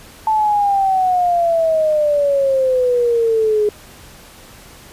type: exponential sweep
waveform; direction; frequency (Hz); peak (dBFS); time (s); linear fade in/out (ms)
sine; down; 881 to 415.3; -12; 0.27-3.69; 2
effects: pink hiss -41 dBFS RMS until 4.92 s + resampled to 32000 Hz